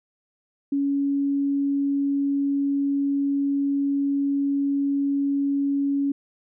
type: tone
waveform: sine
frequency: 280 Hz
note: C#4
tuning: 18 cents sharp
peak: -20 dBFS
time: 0.72-6.12 s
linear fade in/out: 5 ms
effects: none